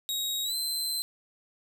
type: tone with pitch glide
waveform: sawtooth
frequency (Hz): 3793 to 4089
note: A#7 to C8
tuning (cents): +29 to -41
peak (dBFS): -26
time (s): 0.09-1.02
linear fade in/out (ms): 0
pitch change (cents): +130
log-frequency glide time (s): 0.44-0.55
effects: none